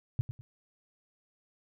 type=tone with echo; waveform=sine; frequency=121 Hz; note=B2; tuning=35 cents flat; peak=-23 dBFS; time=0.19-0.21 s; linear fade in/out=0 ms; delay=100 ms; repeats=2; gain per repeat=-11 dB; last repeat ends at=0.41 s; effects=none